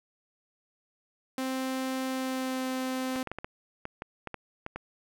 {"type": "tone with pitch glide", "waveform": "sawtooth", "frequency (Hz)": [261.6, 259], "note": ["C4", "C4"], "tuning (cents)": [0, -17], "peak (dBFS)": -26, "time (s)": [1.38, 3.23], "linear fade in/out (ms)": 2, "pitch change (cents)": -17, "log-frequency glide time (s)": [2.06, 2.66]}
{"type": "clicks", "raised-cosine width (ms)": 0.5, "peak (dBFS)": -21, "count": 11, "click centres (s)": [3.16, 3.273, 3.316, 3.386, 3.445, 3.854, 4.021, 4.273, 4.343, 4.664, 4.76]}
{"effects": []}